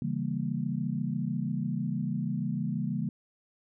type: chord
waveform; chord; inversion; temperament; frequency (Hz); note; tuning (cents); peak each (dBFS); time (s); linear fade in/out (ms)
sine; C# diminished seventh; none; equal with one note detuned; 138.59 / 164.81 / 198.85 / 233.1; C#3 / E3 / G3 / Bb3; 0 / 0 / +25 / 0; -34; 0.02-3.09; 2
effects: none